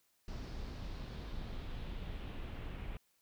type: noise with low-pass filter sweep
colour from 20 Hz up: brown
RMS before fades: -43 dBFS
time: 0.28-2.97 s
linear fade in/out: 2 ms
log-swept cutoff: 5200 to 2700 Hz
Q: 2.2
effects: white hiss -75 dBFS RMS until 3.21 s